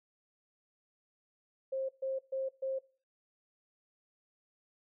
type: tone bursts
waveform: sine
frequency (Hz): 532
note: C5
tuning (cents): +29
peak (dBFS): -32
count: 4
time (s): 1.72-2.79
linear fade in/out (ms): 10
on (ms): 170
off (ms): 130
effects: noise-tail reverb RT60 0.4 s tail -21 dB re dry